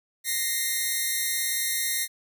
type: tone pair together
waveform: 5% pulse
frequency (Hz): 1864.7 / 2093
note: A#6 / C7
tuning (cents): 0 / 0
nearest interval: major second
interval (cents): 200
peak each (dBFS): -17 / -18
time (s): 0.24-2.08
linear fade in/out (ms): 50
effects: none